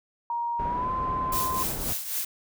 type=tone with pitch glide; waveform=sine; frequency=942 to 1033.2 Hz; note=A#5 to C6; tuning=+18 to -22 cents; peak=-26 dBFS; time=0.3-1.63 s; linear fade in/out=2 ms; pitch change=+160 cents; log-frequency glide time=0.64-0.92 s
type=low-pass noise; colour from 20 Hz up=pink; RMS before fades=-35 dBFS; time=0.59-1.93 s; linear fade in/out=5 ms; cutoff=1100 Hz; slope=12 dB/octave
type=noise with tremolo; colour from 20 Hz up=blue; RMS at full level=-28 dBFS; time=1.32-2.25 s; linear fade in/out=5 ms; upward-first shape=triangle; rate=3.8 Hz; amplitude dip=70%
effects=none